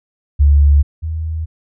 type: tone pair in turn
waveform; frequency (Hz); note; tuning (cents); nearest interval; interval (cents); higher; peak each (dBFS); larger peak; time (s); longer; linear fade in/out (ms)
sine; 71.9 / 79.89; D2 / D#2; -36 / +46; major second; 182; second; -6 / -18; first; 0.39-0.83 / 1.02-1.46; neither; 20
effects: none